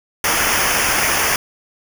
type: noise with comb filter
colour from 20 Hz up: pink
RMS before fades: -17 dBFS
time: 0.24-1.36 s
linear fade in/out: 2 ms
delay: 0.25 ms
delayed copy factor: -0.8
effects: none